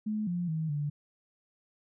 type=tone with pitch steps; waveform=sine; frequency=213.7 / 175.4 / 158.9 / 146.5 Hz; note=G#3 / F3 / D#3 / D3; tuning=+50 / +8 / +37 / -4 cents; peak=-29 dBFS; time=0.06-0.9 s; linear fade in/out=10 ms; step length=210 ms; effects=none